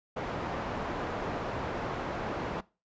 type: low-pass noise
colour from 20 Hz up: white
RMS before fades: -35 dBFS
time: 0.16-2.61 s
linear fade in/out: 10 ms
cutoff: 940 Hz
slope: 12 dB/octave
effects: noise-tail reverb RT60 0.3 s tail -21 dB re dry + resampled to 16000 Hz